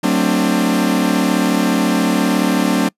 40% pulse tone cluster, 186.2 / 225.1 / 263.2 / 297.5 Hz, F#3 / A3 / C4 / D4, +11 / +40 / +10 / +22 cents, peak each -18 dBFS, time 0.03-2.89 s, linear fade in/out 10 ms, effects noise-tail reverb RT60 0.1 s tail -26 dB re dry + resampled to 32000 Hz

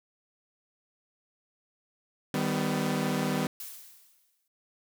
sawtooth chord, Eb augmented, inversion none, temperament equal with one note detuned, 155.56 / 196 / 251 Hz, Eb3 / G3 / B3, 0 / 0 / +28 cents, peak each -28 / -27 / -27 dBFS, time 2.34-3.47 s, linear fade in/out 2 ms
blue noise with exponential decay, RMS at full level -39 dBFS, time 3.6-4.48 s, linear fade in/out 2 ms, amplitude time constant 190 ms
effects none

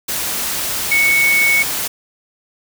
sine tone in noise, 2217 Hz, C#7, in tune, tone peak -11 dBFS, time 0.91-1.63 s, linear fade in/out 10 ms, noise white, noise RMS -21 dBFS, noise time 0.08-1.88 s, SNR +7 dB, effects none

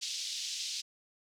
white band-pass noise, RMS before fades -38 dBFS, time 0.01-0.82 s, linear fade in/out 20 ms, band 3200 to 5900 Hz, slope 24 dB/octave, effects none

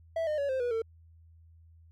triangle tone with pitch steps, 656 / 608.5 / 564.5 / 523.7 / 485.8 / 450.7 Hz, E5 / D#5 / C#5 / C5 / B4 / A4, -9 / -39 / +31 / +1 / -29 / +42 cents, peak -26 dBFS, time 0.16-0.82 s, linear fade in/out 5 ms, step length 110 ms, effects added 82 Hz sine -54 dBFS peak until 1.91 s

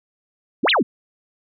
sine exponential two-way sweep, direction up then down, 174.61 to 4287 to 174.61 Hz, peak -14 dBFS, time 0.63-0.83 s, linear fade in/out 10 ms, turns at 0.7 s, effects none

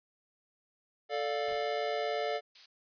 square chord, D minor, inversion second, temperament just, 440.5 / 587.3 / 704.8 Hz, A4 / D5 / F5, +2 / 0 / +16 cents, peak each -36 dBFS, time 1.09-2.41 s, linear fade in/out 50 ms
pink noise with exponential decay, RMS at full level -49 dBFS, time 1.48-1.8 s, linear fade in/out 1 ms, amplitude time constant 68 ms
violet noise, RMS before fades -39 dBFS, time 2.55-2.66 s, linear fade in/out 5 ms
effects resampled to 11025 Hz

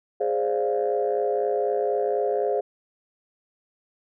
sine chord, D half-diminished seventh, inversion second, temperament equal, 415.3 / 523.3 / 587.3 / 698.5 Hz, Ab4 / C5 / D5 / F5, 0 / 0 / 0 / 0 cents, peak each -24 / -26 / -29 / -28 dBFS, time 0.2-2.61 s, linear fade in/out 10 ms, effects tanh soft clip ceiling -13 dBFS

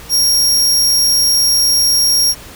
sawtooth tone, 5588 Hz, F8, in tune, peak -7 dBFS, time 0.09-2.35 s, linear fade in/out 50 ms, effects added 60 Hz sine -39 dBFS peak until 2.55 s + pink hiss -35 dBFS RMS until 2.55 s

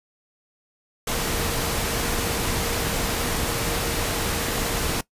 sine tone in noise, 466.2 Hz, A#4, in tune, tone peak -34 dBFS, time 1.07-5.01 s, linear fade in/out 5 ms, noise pink, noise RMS -25 dBFS, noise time 1.07-5.01 s, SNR -12 dB, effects noise-tail reverb RT60 0.1 s tail -20 dB re dry + resampled to 32000 Hz

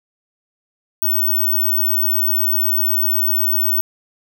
sine tone, 15804 Hz, B9, in tune, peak -14 dBFS, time 1.02-3.81 s, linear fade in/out 0 ms, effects none

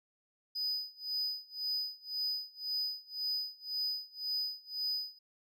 triangle tone with tremolo, 4985 Hz, D#8, 2 cents sharp, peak -30 dBFS, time 0.55-5.19 s, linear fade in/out 10 ms, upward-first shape sine, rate 1.9 Hz, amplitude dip 95%, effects none

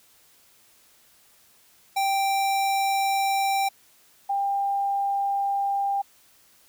square / sine tone pair in turn, 784 / 796.3 Hz, G5 / G5, 0 / +27 cents, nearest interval unison, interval 27 cents, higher second, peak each -22 dBFS, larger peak neither, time 1.96-3.69 / 4.29-6.02 s, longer neither, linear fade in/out 10 ms, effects white hiss -58 dBFS RMS until 6.68 s

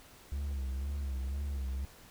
triangle tone with vibrato, 68.3 Hz, C#2, 25 cents flat, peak -31 dBFS, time 0.32-1.85 s, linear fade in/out 0 ms, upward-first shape sine, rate 2 Hz, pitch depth 80 cents each way, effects pink hiss -56 dBFS RMS until 2.1 s

